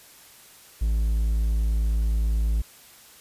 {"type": "tone", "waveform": "triangle", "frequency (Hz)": 54.7, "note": "A1", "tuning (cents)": -9, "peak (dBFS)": -18, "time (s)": [0.81, 2.62], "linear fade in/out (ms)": 10, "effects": ["white hiss -50 dBFS RMS until 3.2 s", "resampled to 32000 Hz"]}